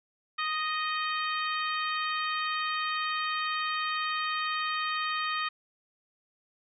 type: harmonic tone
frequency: 622 Hz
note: D#5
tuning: 1 cent flat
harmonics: 2 / 3 / 4 / 5 / 6 / 7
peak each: -31 / -35 / -37 / -39 / -41 / -42 dBFS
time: 0.38-5.49 s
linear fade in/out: 10 ms
effects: none